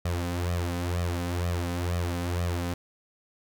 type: tone with flanger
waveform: sawtooth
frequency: 87.31 Hz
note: F2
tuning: in tune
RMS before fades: -29 dBFS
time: 0.05-2.74 s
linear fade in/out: 5 ms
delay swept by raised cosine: 1.6 to 4 ms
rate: 2.1 Hz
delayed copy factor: +0.8
effects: none